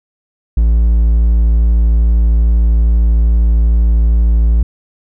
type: tone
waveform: triangle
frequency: 56.4 Hz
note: A1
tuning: 44 cents sharp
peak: -5 dBFS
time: 0.57-4.63 s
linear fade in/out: 5 ms
effects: none